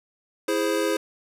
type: chord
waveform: square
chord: E augmented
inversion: none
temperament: equal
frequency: 329.6 / 415.3 / 523.3 Hz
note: E4 / G#4 / B#4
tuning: 0 / 0 / 0 cents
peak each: -27 dBFS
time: 0.48-0.97 s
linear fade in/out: 5 ms
effects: resampled to 32000 Hz + 8-bit